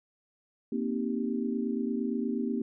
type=chord; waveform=sine; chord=C minor seventh; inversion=third; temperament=equal; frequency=233.1 / 261.6 / 311.1 / 392 Hz; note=Bb3 / C4 / Eb4 / G4; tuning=0 / 0 / 0 / 0 cents; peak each=-31 / -33 / -37 / -36 dBFS; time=0.72-2.62 s; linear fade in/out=5 ms; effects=none